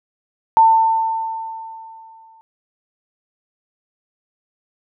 sine tone with exponential decay, 896 Hz, A5, 31 cents sharp, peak -6 dBFS, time 0.57-2.41 s, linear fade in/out 0 ms, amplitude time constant 400 ms, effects none

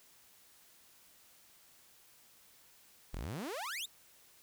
sawtooth exponential sweep, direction up, 34 to 3951 Hz, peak -35 dBFS, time 3.13-3.86 s, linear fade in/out 10 ms, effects white hiss -63 dBFS RMS until 4.42 s

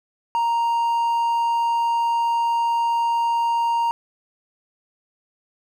triangle tone, 932.3 Hz, A#5, in tune, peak -16 dBFS, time 0.35-3.91 s, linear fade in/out 0 ms, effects none

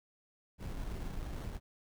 brown noise with sample-and-hold, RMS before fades -40 dBFS, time 0.58-1.6 s, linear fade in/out 50 ms, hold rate 2450 Hz, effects none

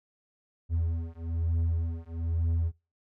triangle beating tone pair, 82.41 / 83.51 Hz, E2 / E2, 0 / +23 cents, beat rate 1.1 Hz, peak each -28 dBFS, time 0.69-2.72 s, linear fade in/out 50 ms, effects noise-tail reverb RT60 0.3 s tail -24 dB re dry

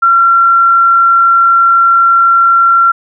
sine tone, 1366 Hz, F6, 39 cents flat, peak -4 dBFS, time 0.02-2.92 s, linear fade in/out 10 ms, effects none

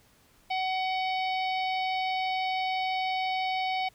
harmonic tone, 751 Hz, F#5, 26 cents sharp, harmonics 1 / 3 / 4 / 5 / 6 / 7, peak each -28 / -34 / -40 / -41 / -44 / -47 dBFS, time 0.5-3.89 s, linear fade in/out 10 ms, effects pink hiss -62 dBFS RMS until 3.94 s

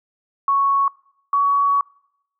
sine tone pair in turn, 1108.7 / 1126.1 Hz, C#6 / C#6, 0 / +27 cents, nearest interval unison, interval 27 cents, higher second, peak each -14 dBFS, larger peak neither, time 0.48-0.88 / 1.33-1.81 s, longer second, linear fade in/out 2 ms, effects noise-tail reverb RT60 0.8 s tail -25 dB re dry

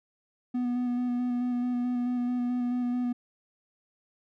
triangle tone with vibrato, 245.7 Hz, B3, 9 cents flat, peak -24 dBFS, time 0.54-3.13 s, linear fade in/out 10 ms, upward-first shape square, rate 4.6 Hz, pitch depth 14 cents each way, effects none

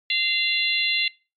harmonic tone with a mistuned harmonic, 692 Hz, F5, 16 cents flat, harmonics 3 / 4 / 5 / 6, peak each -26 / -24 / -26 / -26 dBFS, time 0.1-1.08 s, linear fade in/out 2 ms, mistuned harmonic 6, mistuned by -39 cents, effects noise-tail reverb RT60 0.3 s tail -22 dB re dry + MP3 64 kbps

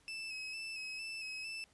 30% pulse tone with vibrato, 2601 Hz, E7, 24 cents flat, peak -38 dBFS, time 0.08-1.64 s, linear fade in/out 0 ms, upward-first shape square, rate 2.2 Hz, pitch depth 28 cents each way, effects pink hiss -69 dBFS RMS until 1.73 s + resampled to 24000 Hz

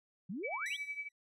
sine exponential sweep, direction up, 164.3 to 3696 Hz, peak -38 dBFS, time 0.29-0.77 s, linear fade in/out 10 ms
sine tone with tremolo, 2293 Hz, D7, 42 cents flat, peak -35 dBFS, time 0.43-1.09 s, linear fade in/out 20 ms, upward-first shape triangle, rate 11 Hz, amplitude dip 85%
10% pulse tone with exponential decay, 1956 Hz, B6, 17 cents flat, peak -33 dBFS, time 0.66-1.12 s, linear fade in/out 1 ms, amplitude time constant 100 ms
effects low-pass 9000 Hz 12 dB/octave

